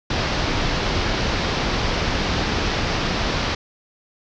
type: low-pass noise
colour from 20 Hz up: pink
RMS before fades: -22 dBFS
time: 0.1-3.55 s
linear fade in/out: 5 ms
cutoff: 5600 Hz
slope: 48 dB/octave
effects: none